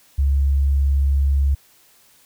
sine tone, 69.3 Hz, C#2, in tune, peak -14 dBFS, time 0.18-1.55 s, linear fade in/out 10 ms, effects white hiss -54 dBFS RMS until 2.25 s

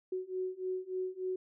sine beating tone pair, 369.5 / 372.9 Hz, F#4 / F#4, -2 / +14 cents, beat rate 3.4 Hz, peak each -38 / -37 dBFS, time 0.12-1.36 s, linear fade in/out 5 ms, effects none

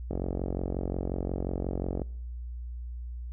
click train, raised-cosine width 2 ms, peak -18 dBFS, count 88, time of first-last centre 0.11-2.018 s, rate 45.6 Hz, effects noise-tail reverb RT60 0.9 s tail -26 dB re dry + added 60 Hz sine -35 dBFS peak until 3.32 s

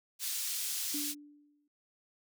pink high-pass noise, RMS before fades -36 dBFS, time 0.19-1.15 s, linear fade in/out 50 ms, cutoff 4600 Hz, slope 12 dB/octave
sine tone with exponential decay, 293 Hz, D4, 4 cents flat, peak -35 dBFS, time 0.94-1.68 s, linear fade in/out 5 ms, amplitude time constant 160 ms
effects none

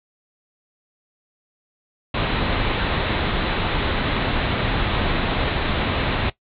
pink low-pass noise, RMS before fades -22 dBFS, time 2.14-6.3 s, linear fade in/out 5 ms, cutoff 4000 Hz, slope 96 dB/octave, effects noise-tail reverb RT60 0.1 s tail -17 dB re dry

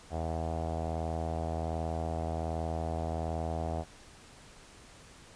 sawtooth tone with low-pass filter, 81.3 Hz, E2, 23 cents flat, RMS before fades -34 dBFS, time 0.1-3.85 s, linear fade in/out 50 ms, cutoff 710 Hz, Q 5.1, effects pink hiss -54 dBFS RMS until 5.35 s + resampled to 22050 Hz

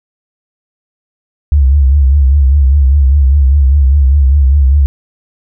sine tone with vibrato, 69.1 Hz, C#2, 5 cents flat, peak -4 dBFS, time 1.52-4.86 s, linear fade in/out 0 ms, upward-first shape triangle, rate 5 Hz, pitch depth 130 cents each way, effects none

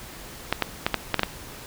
clicks, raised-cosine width 0.3 ms, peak -4 dBFS, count 7, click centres 0.526 / 0.623 / 0.865 / 0.943 / 1.143 / 1.194 / 1.233 s, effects pink hiss -41 dBFS RMS until 1.66 s

